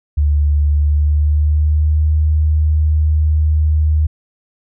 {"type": "tone with pitch glide", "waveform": "sine", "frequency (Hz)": [73.42, 76.85], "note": ["D2", "D#2"], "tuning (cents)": [0, -21], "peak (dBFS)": -10, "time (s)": [0.17, 4.07], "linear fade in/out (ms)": 10, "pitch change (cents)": 79, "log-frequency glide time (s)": [0.7, 2.07], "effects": []}